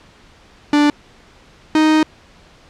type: tone pair in turn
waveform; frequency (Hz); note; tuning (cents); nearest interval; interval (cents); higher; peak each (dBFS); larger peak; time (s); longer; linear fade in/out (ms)
45% pulse; 293.7 / 311.2; D4 / D#4; 0 / 0; minor second; 100; second; -10; neither; 0.73-0.9 / 1.75-2.03; second; 2
effects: pink hiss -47 dBFS RMS until 2.69 s + low-pass 5000 Hz 12 dB/octave

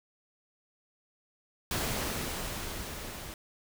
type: noise with level ramp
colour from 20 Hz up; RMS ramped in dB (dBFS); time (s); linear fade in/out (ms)
pink; -31 to -43; 1.71-3.34; 2
effects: none

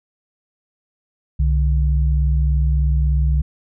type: tone pair together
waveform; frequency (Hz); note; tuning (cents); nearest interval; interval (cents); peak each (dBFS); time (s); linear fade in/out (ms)
sine; 65.41 / 148.72; C2 / D3; 0 / +22; octave + major second; 1422; -14 / -22; 1.39-3.42; 10
effects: none

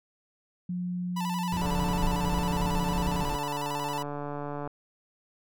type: tone with pitch glide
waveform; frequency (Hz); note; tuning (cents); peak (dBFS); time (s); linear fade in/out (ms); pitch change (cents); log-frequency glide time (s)
sine; 178.7 to 175.53; F3 to F3; +40 to +9; -29; 0.69-3.23; 5; -31; 1.13-2.16
type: tone with vibrato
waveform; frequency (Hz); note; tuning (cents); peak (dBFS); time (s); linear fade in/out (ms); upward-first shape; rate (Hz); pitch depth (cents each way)
45% pulse; 933; A#5; +1; -32; 1.16-4.03; 10; square; 11; 92
type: noise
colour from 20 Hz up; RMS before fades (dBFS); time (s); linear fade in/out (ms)
brown; -32; 1.52-3.36; 0
type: click train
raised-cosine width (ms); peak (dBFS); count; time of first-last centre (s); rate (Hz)
1; -22; 444; 1.62-4.675; 145
effects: none

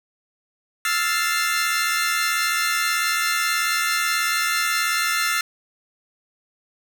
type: chord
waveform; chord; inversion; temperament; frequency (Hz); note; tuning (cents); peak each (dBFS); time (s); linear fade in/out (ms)
sawtooth; F major seventh; third; equal; 1318.5 / 1396.9 / 1760 / 2093; E6 / F6 / A6 / C7; 0 / 0 / 0 / 0; -22; 0.85-5.41; 2
effects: none

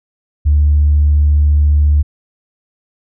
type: tone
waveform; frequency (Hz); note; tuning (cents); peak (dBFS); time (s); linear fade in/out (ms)
sine; 73.8; D2; +9; -6; 0.45-2.03; 20
effects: tanh soft clip ceiling -3 dBFS

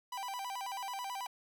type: tone with vibrato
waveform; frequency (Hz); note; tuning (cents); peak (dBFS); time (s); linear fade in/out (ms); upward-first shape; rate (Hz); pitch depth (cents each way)
45% pulse; 880; A5; 0; -38; 0.12-1.27; 5; square; 9.2; 200
effects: none

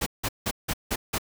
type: noise bursts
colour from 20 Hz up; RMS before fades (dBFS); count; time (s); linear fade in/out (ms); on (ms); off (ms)
pink; -27; 6; 0.01-1.184; 10; 54; 170
effects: none

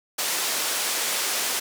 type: band-pass noise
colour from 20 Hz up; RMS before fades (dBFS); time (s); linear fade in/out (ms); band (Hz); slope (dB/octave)
white; -26; 0.18-1.6; 10; 340 to 10000; 12
effects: none

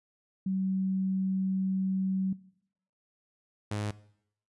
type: tone pair in turn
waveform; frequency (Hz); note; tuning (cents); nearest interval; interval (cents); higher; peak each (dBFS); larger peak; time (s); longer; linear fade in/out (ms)
sine / sawtooth; 190 / 104.68; F#3 / G#2; +46 / +14; minor seventh; 1032; first; -27; neither; 0.46-2.33 / 3.71-3.91; first; 5
effects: noise-tail reverb RT60 0.7 s tail -19 dB re dry + resampled to 24000 Hz

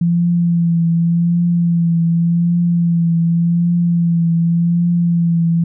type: tone with vibrato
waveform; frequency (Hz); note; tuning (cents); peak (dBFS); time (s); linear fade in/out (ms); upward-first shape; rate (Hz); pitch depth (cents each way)
sine; 170; F3; -46; -11; 0.01-5.64; 5; triangle; 0.87; 34
effects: none

